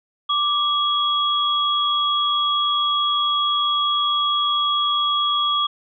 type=tone pair together; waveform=sine; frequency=1174.7 / 3323 Hz; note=D6 / G#7; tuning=0 / 0 cents; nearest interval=octave + tritone; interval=1800 cents; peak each=-20 dBFS; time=0.29-5.67 s; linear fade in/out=10 ms; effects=none